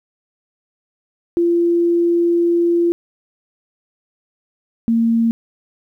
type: tone pair in turn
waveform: sine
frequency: 342.8 / 229.4 Hz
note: F4 / A#3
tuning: -32 / -28 cents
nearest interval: perfect fifth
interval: 696 cents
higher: first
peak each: -12 dBFS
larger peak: neither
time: 1.37-2.92 / 4.88-5.31 s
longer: first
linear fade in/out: 0 ms
effects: 9-bit